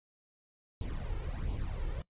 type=noise with flanger; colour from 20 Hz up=brown; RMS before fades=-36 dBFS; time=0.81-2.02 s; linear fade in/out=2 ms; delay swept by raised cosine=0.29 to 2.29 ms; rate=1.4 Hz; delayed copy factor=+0.7; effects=noise-tail reverb RT60 0.1 s tail -19 dB re dry + resampled to 8000 Hz